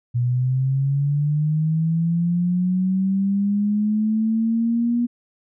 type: linear sweep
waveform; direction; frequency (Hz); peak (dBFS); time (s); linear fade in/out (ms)
sine; up; 120 to 240.9; -17; 0.14-5.07; 20
effects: none